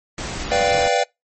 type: noise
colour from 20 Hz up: pink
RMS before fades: -28 dBFS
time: 0.18-0.88 s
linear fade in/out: 2 ms
type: chord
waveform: square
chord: G dominant seventh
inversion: first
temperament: equal with one note detuned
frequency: 493.9 / 587.3 / 698.5 / 779.9 Hz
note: B4 / D5 / F5 / G5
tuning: 0 / 0 / 0 / -9 cents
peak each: -22 dBFS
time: 0.51-1.04 s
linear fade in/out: 10 ms
effects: noise-tail reverb RT60 0.2 s tail -26 dB re dry + MP3 32 kbps